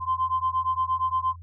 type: beating tone pair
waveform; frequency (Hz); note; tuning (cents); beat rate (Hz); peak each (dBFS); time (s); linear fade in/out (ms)
sine; 1033 / 1041.6; C6 / C6; -22 / -8; 8.6; -25; 0-1.36; 50
effects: tanh soft clip ceiling -15 dBFS + added 86 Hz sine -40 dBFS peak until 1.42 s